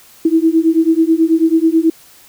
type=beating tone pair; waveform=sine; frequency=320.5 / 329.7 Hz; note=E4 / E4; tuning=-49 / 0 cents; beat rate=9.2 Hz; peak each=-12 dBFS; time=0.25-1.9 s; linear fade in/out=5 ms; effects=white hiss -44 dBFS RMS until 2.28 s